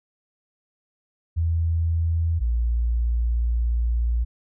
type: tone pair in turn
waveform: sine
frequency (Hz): 82.7 / 58.44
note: E2 / A#1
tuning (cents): +6 / +5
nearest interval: tritone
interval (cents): 601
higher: first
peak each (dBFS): -19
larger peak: neither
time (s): 1.36-2.4 / 2.4-4.25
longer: second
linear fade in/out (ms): 20
effects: none